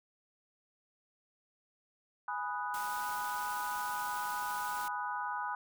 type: chord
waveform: sine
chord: G# minor seventh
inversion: none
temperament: equal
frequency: 830.6 / 987.8 / 1244.5 / 1480 Hz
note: G#5 / B5 / D#6 / F#6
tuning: 0 / 0 / 0 / 0 cents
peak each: -40 / -38 / -41 / -41 dBFS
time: 2.28-5.55 s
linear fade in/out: 2 ms
type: noise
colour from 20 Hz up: white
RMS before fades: -46 dBFS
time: 2.74-4.88 s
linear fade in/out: 0 ms
effects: none